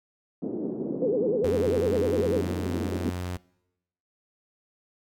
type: band-pass noise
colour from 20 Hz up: pink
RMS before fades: -31 dBFS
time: 0.42-3.1 s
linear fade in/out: 5 ms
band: 210 to 410 Hz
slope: 24 dB/octave
type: tone with vibrato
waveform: sine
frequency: 457.5 Hz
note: A#4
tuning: 32 cents flat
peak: -23 dBFS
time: 1.02-2.41 s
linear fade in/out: 2 ms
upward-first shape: sine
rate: 10 Hz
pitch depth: 230 cents each way
type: tone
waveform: sawtooth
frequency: 90 Hz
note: F#2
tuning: 47 cents flat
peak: -26 dBFS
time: 1.44-3.37 s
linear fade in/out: 5 ms
effects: noise-tail reverb RT60 0.9 s tail -24 dB re dry + AAC 64 kbps